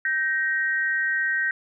sine tone pair together, 1555.8 / 1879 Hz, G6 / A#6, -14 / +13 cents, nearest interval minor third, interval 327 cents, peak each -24 dBFS, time 0.05-1.51 s, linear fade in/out 2 ms, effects none

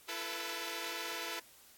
5% pulse chord, E suspended fourth, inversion none, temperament equal with one note detuned, 335.4 / 440 / 493.9 Hz, E4 / A4 / B4, +30 / 0 / 0 cents, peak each -31 dBFS, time 0.08-1.4 s, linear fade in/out 10 ms, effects white hiss -60 dBFS RMS until 1.77 s + AAC 64 kbps

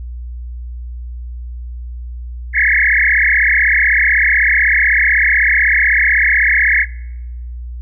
sine tone with frequency modulation, 1930 Hz, B6, 40 cents flat, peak -9 dBFS, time 2.53-6.86 s, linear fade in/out 50 ms, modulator 36 Hz, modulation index 7.8, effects noise-tail reverb RT60 1.0 s tail -24 dB re dry + added 60 Hz sine -24 dBFS peak until 7.81 s

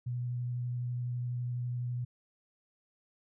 sine tone with vibrato, 122.6 Hz, B2, 12 cents flat, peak -32 dBFS, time 0.06-2.05 s, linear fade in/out 10 ms, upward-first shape sine, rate 12 Hz, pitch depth 11 cents each way, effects none

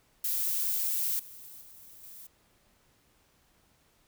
violet noise with level steps, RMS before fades -30 / -48 / -52 / -48 dBFS, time 0.24-2.27 s, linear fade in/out 5 ms, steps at 1.19 / 1.61 / 2.03 s, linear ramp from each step 5 ms, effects pink hiss -67 dBFS RMS until 4.07 s

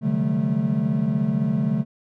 triangle tone cluster, 134.4 / 150 / 180.6 / 194.6 / 218 Hz, C3 / D3 / F#3 / G3 / A3, +47 / +37 / -42 / -12 / -16 cents, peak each -26 / -23 / -26 / -27 / -21 dBFS, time 0.01-1.85 s, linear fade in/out 50 ms, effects none

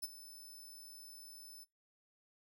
10% pulse tone with ADSR envelope, 5274 Hz, E8, in tune, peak -30 dBFS, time 0.02-1.65 s, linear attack 17 ms, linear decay 29 ms, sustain -16 dB, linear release 22 ms, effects noise-tail reverb RT60 0.2 s tail -21 dB re dry

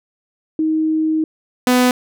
sine / sawtooth tone pair in turn, 314.8 / 249.9 Hz, D#4 / B3, +20 / +21 cents, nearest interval major third, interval 399 cents, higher first, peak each -14 / -7 dBFS, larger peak second, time 0.59-1.24 / 1.67-1.91 s, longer first, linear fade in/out 2 ms, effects none

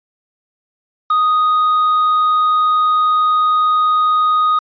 triangle tone with quantisation, 1244.5 Hz, D#6, in tune, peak -9 dBFS, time 1.1-4.59 s, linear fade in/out 5 ms, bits 6, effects resampled to 11025 Hz

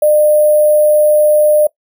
sine tone with sample-and-hold, 604 Hz, D5, 48 cents sharp, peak -6 dBFS, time 0.02-1.67 s, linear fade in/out 5 ms, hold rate 11025 Hz, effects noise-tail reverb RT60 0.1 s tail -22 dB re dry

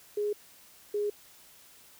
sine tone pair in turn, 415.5 / 413.9 Hz, G#4 / G#4, +1 / -6 cents, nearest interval unison, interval 7 cents, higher first, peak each -27 dBFS, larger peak neither, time 0.17-0.33 / 0.94-1.1 s, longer neither, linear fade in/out 5 ms, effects white hiss -56 dBFS RMS until 1.99 s

